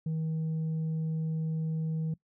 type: tone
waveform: sine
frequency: 159.4 Hz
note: D#3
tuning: 42 cents sharp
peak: -26 dBFS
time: 0.06-2.14 s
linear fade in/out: 5 ms
effects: noise-tail reverb RT60 0.1 s tail -22 dB re dry + tanh soft clip ceiling -28 dBFS